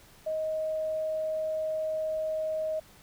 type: tone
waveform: sine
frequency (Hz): 628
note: D#5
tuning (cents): +16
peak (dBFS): -28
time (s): 0.26-2.8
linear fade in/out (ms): 10
effects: pink hiss -56 dBFS RMS until 3.02 s